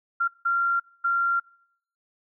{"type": "tone bursts at uneven times", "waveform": "sine", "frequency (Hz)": 1381, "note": "F6", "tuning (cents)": -20, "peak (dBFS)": -20, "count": 3, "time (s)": [[0.2, 0.28], [0.45, 0.8], [1.04, 1.4]], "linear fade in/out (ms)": 10, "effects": ["noise-tail reverb RT60 0.7 s tail -26 dB re dry"]}